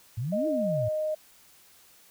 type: exponential two-way sweep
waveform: sine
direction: up then down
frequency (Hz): 103.83 to 329.9 to 103.83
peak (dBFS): -28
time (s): 0.17-0.89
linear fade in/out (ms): 10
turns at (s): 0.47
type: tone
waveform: sine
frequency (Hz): 618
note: D#5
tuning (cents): -12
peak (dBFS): -26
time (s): 0.32-1.15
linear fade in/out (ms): 10
effects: white hiss -57 dBFS RMS until 2.1 s